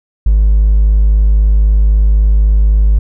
triangle tone with hard clipping, 51.91 Hz, G#1, in tune, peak -5 dBFS, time 0.26-2.99 s, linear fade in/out 5 ms, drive 2 dB, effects none

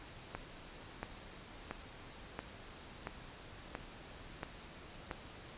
click train, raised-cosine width 0.5 ms, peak -24 dBFS, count 8, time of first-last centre 0.35-5.112 s, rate 1.47 Hz, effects pink hiss -52 dBFS RMS until 5.57 s + resampled to 8000 Hz

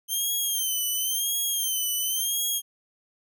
5% pulse tone with vibrato, 3136 Hz, G7, in tune, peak -17 dBFS, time 0.08-2.62 s, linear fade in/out 50 ms, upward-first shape sine, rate 0.95 Hz, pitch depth 89 cents each way, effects none

